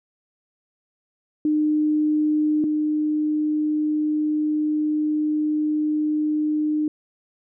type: tone pair in turn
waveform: sine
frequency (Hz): 303.9 / 303.9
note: D#4 / D#4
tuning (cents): -41 / -41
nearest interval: unison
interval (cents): 0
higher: neither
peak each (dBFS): -17 / -19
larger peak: first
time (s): 1.45-2.64 / 2.64-6.88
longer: second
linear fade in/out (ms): 2
effects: none